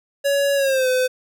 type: tone with pitch glide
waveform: square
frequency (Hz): 562 to 509.4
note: C#5 to C5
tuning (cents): +24 to -46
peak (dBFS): -17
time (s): 0.24-1.08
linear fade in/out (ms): 20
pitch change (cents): -170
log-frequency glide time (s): 0.55-0.88
effects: none